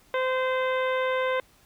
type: harmonic tone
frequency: 516 Hz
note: C5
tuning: 24 cents flat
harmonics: 1 / 2 / 3 / 4 / 5 / 6 / 7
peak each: -25 / -30 / -33 / -34 / -42 / -44 / -43 dBFS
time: 0.14-1.4 s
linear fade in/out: 2 ms
effects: pink hiss -59 dBFS RMS until 1.65 s